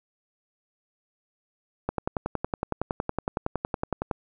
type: click train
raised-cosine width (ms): 1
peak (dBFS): -12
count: 25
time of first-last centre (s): 1.89-4.112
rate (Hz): 10.8
effects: none